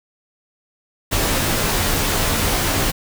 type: noise with comb filter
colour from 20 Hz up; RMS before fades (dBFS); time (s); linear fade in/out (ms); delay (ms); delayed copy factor
pink; -19; 1.11-2.92; 20; 16; -0.55
effects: none